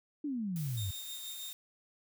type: exponential sweep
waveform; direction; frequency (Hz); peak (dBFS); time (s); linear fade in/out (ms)
sine; down; 306.8 to 88.9; -33; 0.24-0.91; 5
type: noise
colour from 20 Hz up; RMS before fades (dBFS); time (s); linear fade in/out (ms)
blue; -47; 0.56-1.53; 0
type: tone with tremolo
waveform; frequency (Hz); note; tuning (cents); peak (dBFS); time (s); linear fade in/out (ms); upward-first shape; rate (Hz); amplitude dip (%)
sawtooth; 3677; A#7; -24; -38; 0.77-1.53; 5; sine; 6.3; 40
effects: none